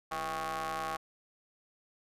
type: ring-modulated tone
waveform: sawtooth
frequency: 153.5 Hz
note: D#3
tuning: 23 cents flat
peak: -27 dBFS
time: 0.11-0.97 s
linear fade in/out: 10 ms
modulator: 953 Hz
effects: resampled to 32000 Hz